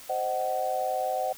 sine chord, C diminished, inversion none, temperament equal with one note detuned, 523.3 / 622.3 / 750.8 Hz, C5 / Eb5 / Gb5, 0 / 0 / +25 cents, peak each -32 / -32 / -28 dBFS, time 0.09-1.33 s, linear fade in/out 10 ms, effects white hiss -47 dBFS RMS until 1.37 s

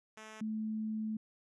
5% pulse / sine tone pair in turn, 217.5 / 217.5 Hz, A3 / A3, -20 / -20 cents, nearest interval unison, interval 0 cents, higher neither, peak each -37 / -34 dBFS, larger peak second, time 0.17-0.41 / 0.41-1.17 s, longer second, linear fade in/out 5 ms, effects resampled to 22050 Hz

